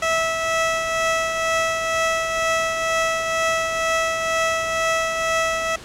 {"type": "tone with tremolo", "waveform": "15% pulse", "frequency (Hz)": 653, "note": "E5", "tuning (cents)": -17, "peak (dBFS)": -11, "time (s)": [0.02, 5.76], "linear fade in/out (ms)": 5, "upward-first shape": "triangle", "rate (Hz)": 2.1, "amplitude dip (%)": 45, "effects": ["pink hiss -39 dBFS RMS until 5.84 s", "low-pass 8000 Hz 12 dB/octave"]}